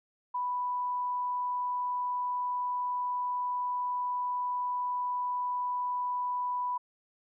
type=tone; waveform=sine; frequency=989 Hz; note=B5; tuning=2 cents sharp; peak=-29 dBFS; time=0.34-6.78 s; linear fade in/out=10 ms; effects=none